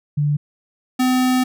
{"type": "tone pair in turn", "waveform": ["sine", "square"], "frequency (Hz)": [146.83, 254.7], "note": ["D3", "C4"], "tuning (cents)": [0, -46], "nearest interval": "minor seventh", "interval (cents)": 954, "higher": "second", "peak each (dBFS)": -15, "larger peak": "neither", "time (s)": [[0.17, 0.37], [0.99, 1.44]], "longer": "second", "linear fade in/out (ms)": 10, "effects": []}